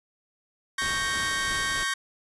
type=chord; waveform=sawtooth; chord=G diminished; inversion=second; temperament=equal; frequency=1108.7 / 1568 / 1864.7 Hz; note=Db6 / G6 / Bb6; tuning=0 / 0 / 0 cents; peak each=-28 / -26 / -26 dBFS; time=0.78-1.94 s; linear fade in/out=5 ms
type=noise with tremolo; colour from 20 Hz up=pink; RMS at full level=-37 dBFS; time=0.81-1.84 s; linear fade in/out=10 ms; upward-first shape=sine; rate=3.1 Hz; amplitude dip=25%
effects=resampled to 24000 Hz